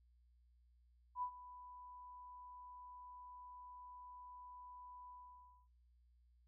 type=tone with ADSR envelope; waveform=sine; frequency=992 Hz; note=B5; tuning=7 cents sharp; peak=-37 dBFS; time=1.15-5.68 s; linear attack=72 ms; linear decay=81 ms; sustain=-16 dB; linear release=590 ms; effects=noise-tail reverb RT60 0.6 s tail -24 dB re dry + added 60 Hz sine -68 dBFS peak until 6.47 s